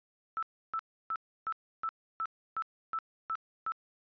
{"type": "tone bursts", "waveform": "sine", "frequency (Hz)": 1318.5, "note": "E6", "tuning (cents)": 0, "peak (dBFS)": -31, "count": 10, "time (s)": [0.37, 3.72], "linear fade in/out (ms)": 0, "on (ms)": 56, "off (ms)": 310, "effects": ["resampled to 11025 Hz"]}